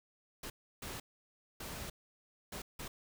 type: noise bursts at uneven times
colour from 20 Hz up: pink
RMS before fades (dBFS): -44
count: 5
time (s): 0.43-0.5 / 0.82-1 / 1.6-1.9 / 2.52-2.62 / 2.79-2.88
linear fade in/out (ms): 5
effects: none